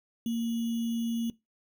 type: tone with sample-and-hold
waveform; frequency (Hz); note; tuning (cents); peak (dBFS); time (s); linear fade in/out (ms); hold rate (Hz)
sine; 231; A#3; -16; -27; 0.26-1.3; 2; 3150
effects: noise-tail reverb RT60 0.2 s tail -20 dB re dry